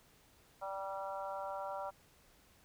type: harmonic tone with a mistuned harmonic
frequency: 194.9 Hz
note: G3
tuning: 10 cents flat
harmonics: 3 / 4 / 5 / 6 / 7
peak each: -43 / -44 / -45 / -51 / -48 dBFS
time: 0.61-1.91 s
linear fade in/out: 20 ms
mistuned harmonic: 5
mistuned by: -20 cents
effects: pink hiss -66 dBFS RMS until 2.64 s